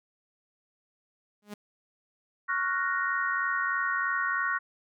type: tone with exponential growth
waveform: sawtooth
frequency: 207.2 Hz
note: G#3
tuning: 4 cents flat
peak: -31 dBFS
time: 1.42-1.54 s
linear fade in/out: 5 ms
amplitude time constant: 26 ms
type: chord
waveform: sine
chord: Gb major seventh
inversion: second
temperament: equal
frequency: 1108.7 / 1396.9 / 1480 / 1864.7 Hz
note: Db6 / F6 / Gb6 / Bb6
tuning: 0 / 0 / 0 / 0 cents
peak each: -31 / -34 / -31 / -31 dBFS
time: 2.48-4.59 s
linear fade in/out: 20 ms
effects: none